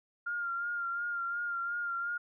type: tone with vibrato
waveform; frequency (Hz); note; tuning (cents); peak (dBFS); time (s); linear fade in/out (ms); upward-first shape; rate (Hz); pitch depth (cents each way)
sine; 1400; F6; +4; -32; 0.26-2.18; 10; sine; 2.8; 31
effects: none